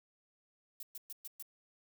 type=noise bursts; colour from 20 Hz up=violet; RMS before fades=-45 dBFS; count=5; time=0.8-1.425 s; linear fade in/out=2 ms; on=29 ms; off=120 ms; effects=none